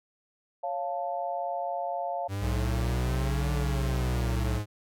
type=chord; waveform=sine; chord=Db augmented; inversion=none; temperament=equal; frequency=554.4 / 698.5 / 880 Hz; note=Db5 / F5 / A5; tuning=0 / 0 / 0 cents; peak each=-35 / -31 / -36 dBFS; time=0.63-2.28 s; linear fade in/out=10 ms
type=exponential two-way sweep; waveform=45% pulse; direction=up then down; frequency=96.7 to 146.83 to 103.4 Hz; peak=-30 dBFS; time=2.28-4.66 s; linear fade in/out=50 ms; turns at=3.53 s
type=tone with vibrato; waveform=square; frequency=61.74 Hz; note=B1; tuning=in tune; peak=-28 dBFS; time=2.4-4.61 s; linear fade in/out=50 ms; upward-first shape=triangle; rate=4.1 Hz; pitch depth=21 cents each way
effects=none